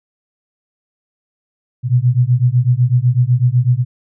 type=beating tone pair; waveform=sine; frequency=120 / 128 Hz; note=B2 / C3; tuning=-49 / -38 cents; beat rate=8 Hz; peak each=-13 dBFS; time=1.83-3.85 s; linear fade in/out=50 ms; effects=none